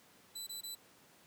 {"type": "tone bursts", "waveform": "20% pulse", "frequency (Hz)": 3986, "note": "B7", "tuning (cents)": 15, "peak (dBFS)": -36, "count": 3, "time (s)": [0.35, 0.752], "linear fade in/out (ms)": 10, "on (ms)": 120, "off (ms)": 21, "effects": ["pink hiss -63 dBFS RMS until 1.26 s", "high-pass 150 Hz 12 dB/octave"]}